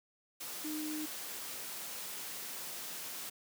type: tone in noise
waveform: sine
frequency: 306.4 Hz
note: D#4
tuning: 27 cents flat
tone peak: -37 dBFS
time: 0.64-1.06 s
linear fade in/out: 10 ms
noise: white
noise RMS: -43 dBFS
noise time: 0.4-3.3 s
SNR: +3 dB
effects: high-pass 150 Hz 12 dB/octave